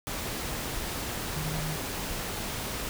sine tone in noise, 155.56 Hz, D#3, in tune, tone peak -33 dBFS, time 1.36-1.76 s, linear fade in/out 0 ms, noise pink, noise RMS -34 dBFS, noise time 0.07-2.89 s, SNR -2 dB, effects none

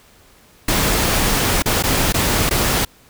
pink noise with dropouts, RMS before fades -17 dBFS, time 0.68-2.85 s, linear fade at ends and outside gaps 5 ms, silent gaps 1.623-1.658 / 1.826-1.836 / 2.125-2.141 / 2.494-2.509 s, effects pink hiss -50 dBFS RMS until 3.09 s

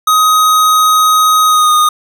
square tone with pitch glide, 1257 to 1232.6 Hz, D#6 to D#6, +17 to -17 cents, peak -7 dBFS, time 0.07-1.89 s, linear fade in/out 5 ms, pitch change -34 cents, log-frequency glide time 1.46-1.72 s, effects none

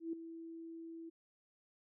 sine tone with ADSR envelope, 329.6 Hz, E4, in tune, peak -35 dBFS, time 0-1.1 s, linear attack 130 ms, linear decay 4 ms, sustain -11 dB, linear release 14 ms, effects none

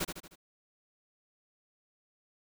pink noise with echo, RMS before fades -33 dBFS, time 0-0.05 s, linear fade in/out 10 ms, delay 77 ms, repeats 4, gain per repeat -6 dB, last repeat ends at 0.358 s, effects none

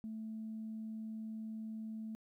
sine tone, 220 Hz, A3, in tune, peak -40 dBFS, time 0.04-2.15 s, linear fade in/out 0 ms, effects tanh soft clip ceiling -36 dBFS + 13-bit

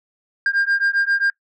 sine beating tone pair, 1600 / 1607.5 Hz, G6 / G6, +35 / +43 cents, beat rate 7.5 Hz, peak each -17 / -17 dBFS, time 0.46-1.3 s, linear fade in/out 2 ms, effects noise-tail reverb RT60 0.1 s tail -23 dB re dry + tanh soft clip ceiling -13 dBFS

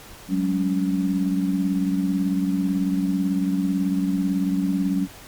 sine tone cluster, 187 / 205.1 / 280.1 Hz, F#3 / G#3 / C#4, +19 / -21 / +18 cents, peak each -22 / -28 / -23 dBFS, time 0.28-5.08 s, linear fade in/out 50 ms, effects pink hiss -43 dBFS RMS until 5.27 s + MP3 96 kbps

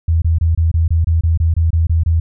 sine tone bursts, 82 Hz, E2, 9 cents flat, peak -10 dBFS, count 13, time 0.08-2.2 s, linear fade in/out 5 ms, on 140 ms, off 25 ms, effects none

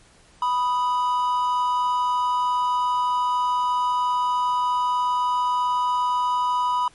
triangle tone pair together, 987.8 / 1244.6 Hz, B5 / D#6, 0 / 0 cents, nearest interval major third, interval 400 cents, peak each -18 / -26 dBFS, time 0.42-6.88 s, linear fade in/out 2 ms, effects pink hiss -54 dBFS RMS until 6.94 s + MP3 48 kbps

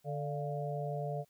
harmonic tone with a mistuned harmonic, 146.83 Hz, D3, in tune, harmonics 1 / 3 / 4 / 5, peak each -37 / -42 / -41 / -41 dBFS, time 0.04-1.25 s, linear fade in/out 50 ms, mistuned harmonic 5, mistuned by -86 cents, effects white hiss -73 dBFS RMS until 1.29 s

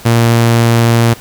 sawtooth tone, 116.54 Hz, A#2, in tune, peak -3 dBFS, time 0.05-1.14 s, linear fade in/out 10 ms, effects pink hiss -34 dBFS RMS until 1.2 s

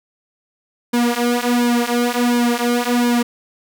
sawtooth tone with flanger, 240.9 Hz, B3, 43 cents flat, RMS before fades -17 dBFS, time 0.93-3.23 s, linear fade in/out 10 ms, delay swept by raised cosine 1.5 to 5.3 ms, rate 1.4 Hz, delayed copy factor -0.9, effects none

